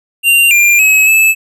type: tone with pitch steps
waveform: square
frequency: 2776 / 2392 / 2563 / 2612 Hz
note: F7 / D7 / E7 / E7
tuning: -11 / +31 / -49 / -17 cents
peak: -6 dBFS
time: 0.23-1.35 s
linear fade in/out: 50 ms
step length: 280 ms
effects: none